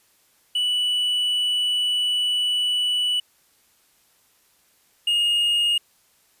triangle tone pair in turn, 2960 / 2853 Hz, F#7 / F7, 0 / +36 cents, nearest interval minor second, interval 64 cents, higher first, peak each -18 / -16 dBFS, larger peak second, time 0.55-3.2 / 5.07-5.78 s, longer first, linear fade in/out 5 ms, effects white hiss -61 dBFS RMS until 6.4 s + resampled to 32000 Hz

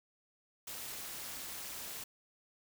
white noise with amplitude modulation, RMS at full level -41 dBFS, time 0.67-2.04 s, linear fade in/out 5 ms, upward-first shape sine, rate 298 Hz, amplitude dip 70%, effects none

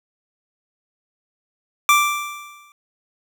25% pulse tone with exponential decay, 1174.7 Hz, D6, in tune, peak -6 dBFS, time 1.89-2.72 s, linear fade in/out 1 ms, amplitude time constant 180 ms, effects none

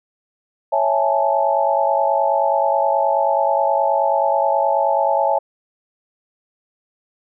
sine chord, A major seventh, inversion first, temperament equal, 554.4 / 659.3 / 830.6 / 880 Hz, C#5 / E5 / G#5 / A5, 0 / 0 / 0 / 0 cents, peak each -20 dBFS, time 0.72-5.39 s, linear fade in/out 10 ms, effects none

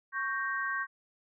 sine chord, G diminished, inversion second, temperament equal, 1108.7 / 1568 / 1864.7 Hz, Db6 / G6 / Bb6, 0 / 0 / 0 cents, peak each -35 / -33 / -37 dBFS, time 0.12-0.87 s, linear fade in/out 50 ms, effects none

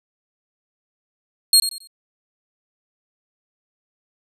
25% pulse tone with echo, 4261 Hz, C8, 31 cents sharp, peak -5 dBFS, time 1.53-1.6 s, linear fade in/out 2 ms, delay 91 ms, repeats 3, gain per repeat -11 dB, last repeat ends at 1.873 s, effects none

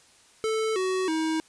square tone with pitch steps, 439.8 / 374.1 / 318.3 Hz, A4 / F#4 / D#4, -1 / +19 / +39 cents, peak -25 dBFS, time 0.44-1.4 s, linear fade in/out 0 ms, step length 320 ms, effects white hiss -57 dBFS RMS until 1.48 s + resampled to 22050 Hz

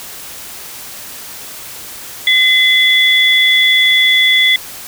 sine tone pair together, 2040 / 3431 Hz, C7 / A7, -44 / -44 cents, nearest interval major sixth, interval 900 cents, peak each -10 dBFS, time 2.27-4.56 s, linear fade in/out 2 ms, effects white hiss -30 dBFS RMS until 4.87 s

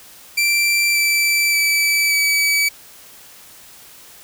sawtooth tone with pitch steps, 2349 / 2329 / 2309 / 2289 Hz, D7 / D7 / D7 / D7, 0 / -15 / -30 / -45 cents, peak -11 dBFS, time 0.37-2.69 s, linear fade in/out 10 ms, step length 580 ms, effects white hiss -43 dBFS RMS until 4.23 s

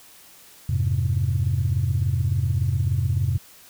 sine chord, F minor, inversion none, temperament equal, 87.31 / 103.83 / 130.81 Hz, F2 / Ab2 / C3, 0 / 0 / 0 cents, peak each -23 dBFS, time 0.69-3.38 s, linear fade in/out 5 ms, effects tanh soft clip ceiling -12 dBFS + white hiss -49 dBFS RMS until 3.69 s

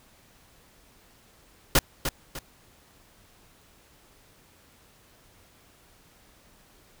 pink noise with echo, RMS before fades -18 dBFS, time 1.75-1.79 s, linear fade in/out 2 ms, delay 300 ms, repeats 2, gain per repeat -9 dB, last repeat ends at 2.39 s, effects pink hiss -58 dBFS RMS until 7 s

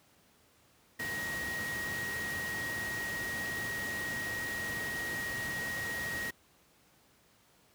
sine tone in noise, 1888 Hz, A#6, 22 cents sharp, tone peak -35 dBFS, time 0.99-6.31 s, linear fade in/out 10 ms, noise pink, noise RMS -41 dBFS, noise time 0.99-6.31 s, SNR +3 dB, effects pink hiss -65 dBFS RMS until 7.74 s + high-pass 80 Hz 12 dB/octave

